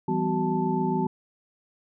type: tone cluster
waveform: sine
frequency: 166.6 / 193.9 / 251 / 376.7 / 880 Hz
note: E3 / G3 / B3 / F#4 / A5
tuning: +19 / -19 / +28 / +31 / 0 cents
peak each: -29 dBFS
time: 0.08-1.07 s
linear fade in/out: 5 ms
effects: none